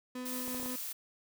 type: tone with tremolo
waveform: 35% pulse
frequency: 251.6 Hz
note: B3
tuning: 32 cents sharp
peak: -36 dBFS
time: 0.15-0.76 s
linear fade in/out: 5 ms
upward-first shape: sine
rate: 5.8 Hz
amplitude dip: 25%
type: noise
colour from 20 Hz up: blue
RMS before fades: -40 dBFS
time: 0.25-0.93 s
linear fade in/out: 10 ms
type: clicks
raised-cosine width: 1 ms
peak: -31 dBFS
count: 5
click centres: 0.479 / 0.546 / 0.599 / 0.63 / 0.66 s
effects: none